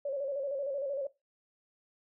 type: tone with vibrato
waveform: sine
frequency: 554.4 Hz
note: C#5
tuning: in tune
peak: -31 dBFS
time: 0.05-1.07 s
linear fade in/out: 5 ms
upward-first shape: square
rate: 13 Hz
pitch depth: 57 cents each way
effects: noise-tail reverb RT60 0.2 s tail -17 dB re dry